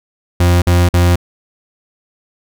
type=tone bursts; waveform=40% pulse; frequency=87.8 Hz; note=F2; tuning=10 cents sharp; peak=-7 dBFS; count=3; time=0.4-1.158 s; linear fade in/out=5 ms; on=220 ms; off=49 ms; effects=none